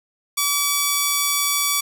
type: tone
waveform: 5% pulse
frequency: 1146 Hz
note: D6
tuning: 43 cents flat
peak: -6 dBFS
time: 0.37-1.81 s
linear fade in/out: 10 ms
effects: none